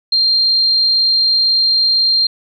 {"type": "tone", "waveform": "sine", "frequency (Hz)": 4186, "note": "C8", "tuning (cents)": 0, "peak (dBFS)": -10, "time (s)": [0.12, 2.27], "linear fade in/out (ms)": 5, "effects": []}